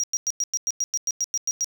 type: tone bursts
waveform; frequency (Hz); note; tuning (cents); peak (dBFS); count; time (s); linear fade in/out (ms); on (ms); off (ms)
triangle; 5720; F8; +41; -20; 13; 0-1.644; 0; 36; 98
effects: none